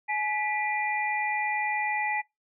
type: tone cluster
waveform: sine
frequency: 846 / 1971 / 2400 Hz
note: G#5 / B6 / D7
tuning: +32 / -4 / +37 cents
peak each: -29 / -30 / -33 dBFS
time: 0.08-2.22 s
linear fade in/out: 20 ms
effects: noise-tail reverb RT60 0.2 s tail -23 dB re dry